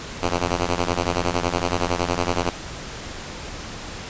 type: ring-modulated tone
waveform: 5% pulse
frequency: 87.31 Hz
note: F2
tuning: in tune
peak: -7 dBFS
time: 0.22-2.5 s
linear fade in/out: 5 ms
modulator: 180 Hz
effects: pink hiss -34 dBFS RMS until 4.09 s + resampled to 16000 Hz